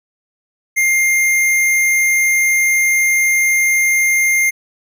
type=tone; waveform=square; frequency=2112 Hz; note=C7; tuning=16 cents sharp; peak=-12 dBFS; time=0.76-4.51 s; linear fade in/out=20 ms; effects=none